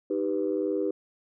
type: chord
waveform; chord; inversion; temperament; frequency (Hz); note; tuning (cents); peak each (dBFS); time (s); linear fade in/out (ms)
sine; Eb augmented; none; equal; 311.1 / 392 / 493.9; Eb4 / G4 / B4; 0 / 0 / 0; -29 / -28 / -30; 0.1-0.91; 5
effects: tanh soft clip ceiling -16 dBFS